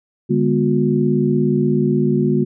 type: tone cluster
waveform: sine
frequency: 146.5 / 203.2 / 243.4 / 361.2 Hz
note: D3 / G#3 / B3 / F#4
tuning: -4 / -38 / -25 / -42 cents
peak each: -19 dBFS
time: 0.29-2.45 s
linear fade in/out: 20 ms
effects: none